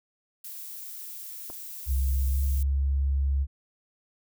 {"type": "noise", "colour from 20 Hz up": "violet", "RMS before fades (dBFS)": -40, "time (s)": [0.44, 2.63], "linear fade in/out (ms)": 5}
{"type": "clicks", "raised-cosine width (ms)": 1, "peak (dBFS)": -30, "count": 2, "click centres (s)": [1.499, 1.502]}
{"type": "tone with pitch glide", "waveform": "sine", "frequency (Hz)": [66.5, 68.81], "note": ["C2", "C#2"], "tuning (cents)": [29, -12], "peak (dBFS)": -22, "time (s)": [1.86, 3.47], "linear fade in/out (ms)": 50, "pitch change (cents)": 59, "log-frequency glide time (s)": [2.29, 2.37]}
{"effects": []}